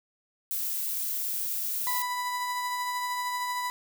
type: noise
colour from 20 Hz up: violet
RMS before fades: -31 dBFS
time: 0.51-2.02 s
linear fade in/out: 0 ms
type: tone with tremolo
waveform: 35% pulse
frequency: 989 Hz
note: B5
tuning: 2 cents sharp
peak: -26 dBFS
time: 1.87-3.7 s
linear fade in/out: 0 ms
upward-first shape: triangle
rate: 13 Hz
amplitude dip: 30%
effects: none